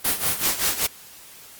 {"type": "noise with tremolo", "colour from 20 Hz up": "white", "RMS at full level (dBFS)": -20, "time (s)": [0.04, 0.87], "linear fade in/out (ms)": 10, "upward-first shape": "sine", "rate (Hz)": 5.2, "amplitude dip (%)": 75, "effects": ["white hiss -45 dBFS RMS until 1.59 s", "Opus 32 kbps"]}